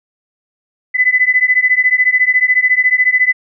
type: beating tone pair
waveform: sine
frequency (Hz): 2000 / 2014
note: B6 / B6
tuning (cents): +21 / +33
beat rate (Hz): 14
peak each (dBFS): -12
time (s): 0.94-3.33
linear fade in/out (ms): 20
effects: none